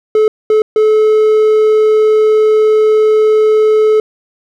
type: tone bursts at uneven times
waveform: triangle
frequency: 431.6 Hz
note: A4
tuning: 33 cents flat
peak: -4 dBFS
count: 3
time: 0.15-0.28 / 0.5-0.62 / 0.76-4 s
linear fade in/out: 2 ms
effects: none